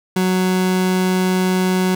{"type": "tone", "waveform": "30% pulse", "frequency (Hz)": 185, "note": "F#3", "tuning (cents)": 0, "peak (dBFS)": -12, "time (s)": [0.16, 1.95], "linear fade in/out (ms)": 5, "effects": []}